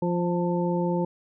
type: harmonic tone with a mistuned harmonic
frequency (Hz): 174.61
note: F3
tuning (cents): 0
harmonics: 1 / 2 / 3 / 5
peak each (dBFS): -25 / -28 / -30 / -32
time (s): 0.02-1.05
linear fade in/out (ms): 5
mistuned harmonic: 5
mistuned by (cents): +29
effects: none